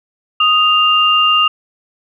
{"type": "tone pair together", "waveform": "sine", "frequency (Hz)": [1244.5, 2797], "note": ["D#6", "F7"], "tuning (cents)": [0, 2], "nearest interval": "octave + major second", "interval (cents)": 1402, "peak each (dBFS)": [-12, -11], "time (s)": [0.4, 1.48], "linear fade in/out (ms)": 5, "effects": []}